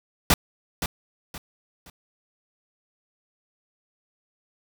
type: noise with echo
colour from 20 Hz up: pink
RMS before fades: -17 dBFS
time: 0.3-0.34 s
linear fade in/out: 2 ms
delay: 520 ms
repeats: 3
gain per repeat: -10 dB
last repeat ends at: 1.9 s
effects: none